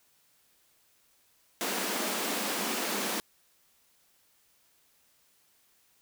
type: high-pass noise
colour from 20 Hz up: pink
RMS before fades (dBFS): -32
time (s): 1.61-3.2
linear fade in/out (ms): 0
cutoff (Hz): 190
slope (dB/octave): 96
effects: white hiss -67 dBFS RMS until 6.01 s